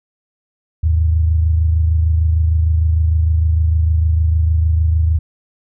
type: tone pair together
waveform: sine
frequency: 79.41 / 106 Hz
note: D#2 / G#2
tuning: +36 / +36 cents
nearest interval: perfect fourth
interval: 500 cents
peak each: -11 / -22 dBFS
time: 0.83-5.19 s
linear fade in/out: 10 ms
effects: none